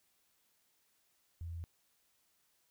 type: tone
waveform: sine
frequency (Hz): 84.1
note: E2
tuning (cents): +35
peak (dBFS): -40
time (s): 1.41-1.64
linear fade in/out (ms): 0
effects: white hiss -75 dBFS RMS until 2.7 s